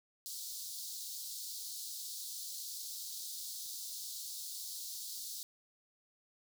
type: high-pass noise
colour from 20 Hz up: pink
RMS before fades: -44 dBFS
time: 0.26-5.43 s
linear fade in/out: 0 ms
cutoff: 3900 Hz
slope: 48 dB/octave
effects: none